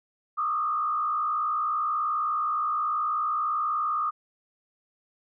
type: tone with frequency modulation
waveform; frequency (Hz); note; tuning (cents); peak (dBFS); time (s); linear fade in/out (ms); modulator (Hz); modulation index
sine; 1222; D#6; -32; -24; 0.37-4.11; 20; 59.4; 0.88
effects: none